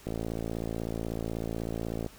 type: click train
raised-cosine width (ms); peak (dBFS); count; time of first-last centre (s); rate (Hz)
2; -20; 113; 0.07-2.063; 56.2
effects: pink hiss -53 dBFS RMS until 2.18 s